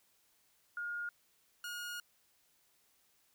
sine / sawtooth tone pair in turn, 1425 / 1434.1 Hz, F6 / F6, +34 / +45 cents, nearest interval unison, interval 11 cents, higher second, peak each -37 / -37 dBFS, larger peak neither, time 0.77-1.09 / 1.64-2 s, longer second, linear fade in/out 2 ms, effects white hiss -72 dBFS RMS until 3.34 s

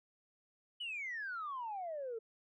sine exponential sweep, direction down, 3016 to 436.8 Hz, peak -38 dBFS, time 0.8-2.19 s, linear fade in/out 10 ms, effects tanh soft clip ceiling -35 dBFS

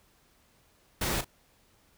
pink noise with echo, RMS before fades -30 dBFS, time 1.01-1.21 s, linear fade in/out 5 ms, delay 36 ms, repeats 1, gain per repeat -12 dB, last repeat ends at 1.246 s, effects pink hiss -65 dBFS RMS until 1.97 s

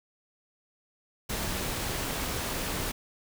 pink noise with amplitude modulation, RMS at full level -30 dBFS, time 1.29-2.92 s, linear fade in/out 10 ms, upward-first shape sine, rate 274 Hz, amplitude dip 50%, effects none

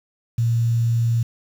sine tone, 116.54 Hz, A#2, in tune, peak -16 dBFS, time 0.38-1.23 s, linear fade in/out 5 ms, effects 7-bit

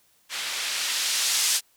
violet noise with low-pass filter sweep, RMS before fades -26 dBFS, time 0.29-1.61 s, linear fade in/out 50 ms, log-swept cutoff 2400 to 6000 Hz, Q 0.75, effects white hiss -63 dBFS RMS until 1.76 s

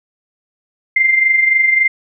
sine tone with amplitude modulation, 2093 Hz, C7, in tune, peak -7 dBFS, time 0.96-1.88 s, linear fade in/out 5 ms, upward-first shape sine, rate 23.6 Hz, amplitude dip 55%, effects none

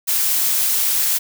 blue noise, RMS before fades -18 dBFS, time 0.07-1.19 s, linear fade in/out 20 ms, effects none

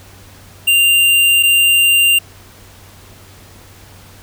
square tone pair in turn, 2786 / 2786 Hz, F7 / F7, -5 / -5 cents, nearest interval unison, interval 0 cents, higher neither, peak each -9 dBFS, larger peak neither, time 0.67-1.43 / 1.43-2.19 s, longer neither, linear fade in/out 10 ms, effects added 95 Hz sine -42 dBFS peak until 4.22 s + pink hiss -42 dBFS RMS until 4.22 s

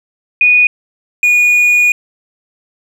sine / triangle tone pair in turn, 2468 / 2451 Hz, D#7 / D#7, -15 / -27 cents, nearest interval unison, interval 12 cents, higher first, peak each -5 dBFS, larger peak neither, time 0.41-0.67 / 1.23-1.92 s, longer second, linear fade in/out 2 ms, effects none

